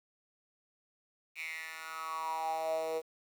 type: tone with high-pass filter sweep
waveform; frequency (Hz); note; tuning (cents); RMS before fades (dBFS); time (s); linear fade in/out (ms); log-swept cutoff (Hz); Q
10% pulse; 160.6; E3; -45; -37; 1.35-3.02; 50; 2400 to 480; 7.8
effects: 10-bit